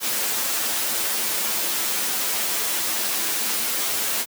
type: noise with comb filter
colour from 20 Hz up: white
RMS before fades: -24 dBFS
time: 0-4.26 s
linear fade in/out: 50 ms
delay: 9.1 ms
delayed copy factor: +0.7
effects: high-pass 200 Hz 12 dB/octave